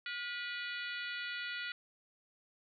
harmonic tone with a mistuned harmonic, 490 Hz, B4, 14 cents flat, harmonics 3 / 4 / 5 / 6 / 7 / 8 / 9, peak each -42 / -44 / -46 / -48 / -49 / -50 / -51 dBFS, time 0.06-1.72 s, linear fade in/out 2 ms, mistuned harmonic 3, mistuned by -46 cents, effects none

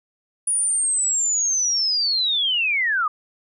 sine linear sweep, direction down, 9770 to 1174.7 Hz, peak -18 dBFS, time 0.47-3.08 s, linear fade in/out 5 ms, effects none

